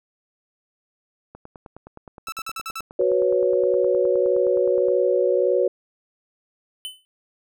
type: click train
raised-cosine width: 1 ms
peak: -26 dBFS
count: 35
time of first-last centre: 1.35-4.884 s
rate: 9.62 Hz
type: tone bursts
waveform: sawtooth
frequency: 1318.5 Hz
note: E6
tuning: in tune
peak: -25 dBFS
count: 6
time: 2.27-2.807 s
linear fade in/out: 2 ms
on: 52 ms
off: 45 ms
type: chord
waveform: sine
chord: F# suspended fourth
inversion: none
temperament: just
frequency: 370 / 493.3 / 555 Hz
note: F#4 / B4 / C#5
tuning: 0 / -2 / +2 cents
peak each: -21 dBFS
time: 2.99-5.68 s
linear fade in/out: 5 ms
type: tone with exponential decay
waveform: square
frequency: 3028 Hz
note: F#7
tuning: 39 cents sharp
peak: -27 dBFS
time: 6.85-7.05 s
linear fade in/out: 0 ms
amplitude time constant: 42 ms
effects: none